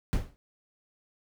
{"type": "noise with exponential decay", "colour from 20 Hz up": "brown", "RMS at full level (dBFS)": -22, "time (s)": [0.13, 0.36], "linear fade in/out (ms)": 0, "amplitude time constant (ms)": 48, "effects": []}